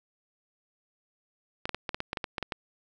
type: clicks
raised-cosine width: 0.3 ms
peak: -15 dBFS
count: 12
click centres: 1.655 / 1.693 / 1.746 / 1.892 / 1.945 / 2.004 / 2.131 / 2.172 / 2.242 / 2.382 / 2.427 / 2.522 s
effects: none